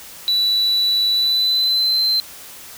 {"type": "tone with pitch glide", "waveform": "sine", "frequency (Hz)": [3951, 4100], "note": ["B7", "C8"], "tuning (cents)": [0, -36], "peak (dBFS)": -12, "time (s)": [0.28, 2.2], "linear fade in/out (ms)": 0, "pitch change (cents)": 64, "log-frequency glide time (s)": [1.12, 2.05], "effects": ["tanh soft clip ceiling -13 dBFS", "white hiss -38 dBFS RMS until 2.77 s"]}